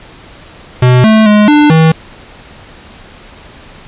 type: tone with pitch steps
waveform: square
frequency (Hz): 125.5 / 218.5 / 209.7 / 297 / 160.5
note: B2 / A3 / G#3 / D4 / E3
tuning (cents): +28 / -12 / +17 / +20 / -46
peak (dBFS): -4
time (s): 0.82-1.92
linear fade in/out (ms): 5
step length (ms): 220
effects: pink hiss -35 dBFS RMS until 3.87 s + resampled to 8000 Hz